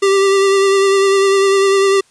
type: tone with vibrato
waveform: square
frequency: 392 Hz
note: G4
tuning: in tune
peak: -10 dBFS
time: 0.02-2.01 s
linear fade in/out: 10 ms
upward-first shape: sine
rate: 10 Hz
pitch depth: 22 cents each way
effects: white hiss -53 dBFS RMS until 2.1 s + resampled to 22050 Hz